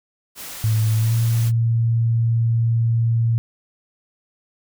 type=noise; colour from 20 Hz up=white; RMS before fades=-34 dBFS; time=0.35-1.52 s; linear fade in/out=50 ms
type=tone with pitch glide; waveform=sine; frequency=110 to 115.34 Hz; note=A2 to A#2; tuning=0 to -18 cents; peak=-15 dBFS; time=0.64-3.38 s; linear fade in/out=0 ms; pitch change=+82 cents; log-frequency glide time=0.95-1.15 s
effects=none